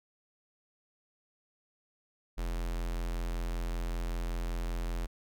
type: tone with notch filter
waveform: square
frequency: 42.61 Hz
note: F1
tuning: 42 cents flat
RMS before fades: -34 dBFS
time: 2.37-5.07 s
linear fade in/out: 20 ms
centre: 150 Hz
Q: 1.7
effects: none